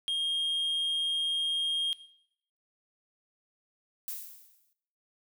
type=tone; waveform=triangle; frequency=3232 Hz; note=G#7; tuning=48 cents flat; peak=-26 dBFS; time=0.08-1.93 s; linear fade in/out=0 ms
type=noise with exponential decay; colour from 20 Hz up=violet; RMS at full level=-35 dBFS; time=4.08-4.73 s; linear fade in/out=0 ms; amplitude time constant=140 ms
effects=noise-tail reverb RT60 0.7 s tail -17 dB re dry